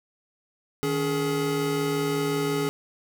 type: tone cluster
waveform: square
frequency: 155.3 / 282.6 / 420.3 Hz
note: D#3 / C#4 / G#4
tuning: -3 / +34 / +21 cents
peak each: -31 / -30 / -27 dBFS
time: 0.83-2.69 s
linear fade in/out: 0 ms
effects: none